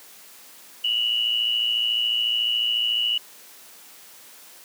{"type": "tone pair together", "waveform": "sine", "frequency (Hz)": [2824, 2938], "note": ["F7", "F#7"], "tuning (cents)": [19, -13], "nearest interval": "minor second", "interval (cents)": 68, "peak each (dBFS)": [-27, -21], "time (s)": [0.84, 3.18], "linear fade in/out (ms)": 5, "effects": ["white hiss -47 dBFS RMS until 4.64 s", "high-pass 200 Hz 12 dB/octave"]}